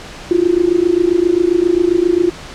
sine tone with amplitude modulation, 349.2 Hz, F4, in tune, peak -6 dBFS, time 0.31-2.3 s, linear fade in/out 0 ms, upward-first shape sine, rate 27.5 Hz, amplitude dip 90%, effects pink hiss -32 dBFS RMS until 2.54 s + low-pass 6000 Hz 12 dB/octave

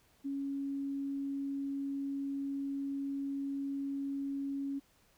sine tone, 277.2 Hz, C#4, in tune, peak -34 dBFS, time 0.24-4.8 s, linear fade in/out 20 ms, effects pink hiss -68 dBFS RMS until 5.17 s

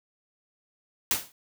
white noise with exponential decay, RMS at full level -21 dBFS, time 1.11-1.32 s, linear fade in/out 1 ms, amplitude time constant 45 ms, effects none

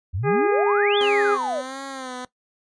sine exponential two-way sweep, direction up then down, 80 to 3577 to 519 Hz, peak -23 dBFS, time 0.13-1.62 s, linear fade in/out 20 ms, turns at 0.98 s
harmonic tone, 409.2 Hz, G#4, 26 cents flat, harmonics 1 / 2 / 3 / 4 / 5 / 6, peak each -19 / -25 / -29 / -31 / -33 / -35 dBFS, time 0.23-1.38 s, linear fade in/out 50 ms
10% pulse tone with vibrato, 261.6 Hz, C4, in tune, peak -23 dBFS, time 1.01-2.25 s, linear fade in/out 0 ms, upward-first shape sine, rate 1.5 Hz, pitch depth 75 cents each way
effects noise-tail reverb RT60 0.1 s tail -18 dB re dry + resampled to 22050 Hz

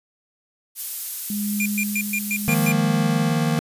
violet noise, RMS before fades -26 dBFS, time 0.75-2.74 s, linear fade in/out 50 ms
sine tone with tremolo, 206.3 Hz, G#3, 11 cents flat, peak -22 dBFS, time 1.3-3.3 s, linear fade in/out 2 ms, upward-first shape sine, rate 0.81 Hz, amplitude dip 50%
square tone bursts, 2400 Hz, D7, 37 cents sharp, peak -22 dBFS, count 7, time 1.6-2.719 s, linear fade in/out 2 ms, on 57 ms, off 120 ms
square chord, Eb suspended second, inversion none, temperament equal, 155.56 / 174.61 / 233.1 Hz, Eb3 / F3 / Bb3, 0 / 0 / 0 cents, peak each -22 / -27 / -24 dBFS, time 2.48-3.59 s, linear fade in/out 0 ms
effects resampled to 32000 Hz

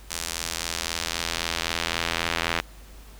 sawtooth tone with band-pass filter sweep, 83.8 Hz, E2, 29 cents sharp, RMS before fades -29 dBFS, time 0.1-2.61 s, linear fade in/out 10 ms, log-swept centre 7700 to 2400 Hz, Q 0.89, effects added 50 Hz sine -44 dBFS peak until 3.19 s + pink hiss -51 dBFS RMS until 3.19 s

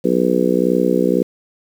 harmonic tone, 61.9 Hz, B1, 5 cents sharp, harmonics 3 / 4 / 5 / 6 / 7 / 8, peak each -20 / -20 / -20 / -20 / -20 / -20 dBFS, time 0.04-1.23 s, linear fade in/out 10 ms, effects 7-bit

